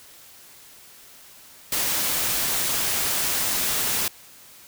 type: noise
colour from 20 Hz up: white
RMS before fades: -24 dBFS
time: 1.72-4.08 s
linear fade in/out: 2 ms
effects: white hiss -48 dBFS RMS until 4.67 s